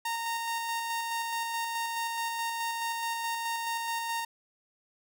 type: tone with tremolo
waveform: sawtooth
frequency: 923 Hz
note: A#5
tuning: 17 cents flat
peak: -26 dBFS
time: 0.05-4.25 s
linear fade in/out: 5 ms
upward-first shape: square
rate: 4.7 Hz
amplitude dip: 25%
effects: none